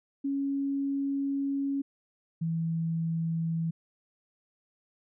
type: tone pair in turn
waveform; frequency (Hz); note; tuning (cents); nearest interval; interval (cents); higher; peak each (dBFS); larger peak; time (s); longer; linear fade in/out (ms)
sine; 277.2 / 164.25; C#4 / E3; 0 / -6; major sixth; 906; first; -27; neither; 0.24-1.82 / 2.41-3.71; first; 10
effects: none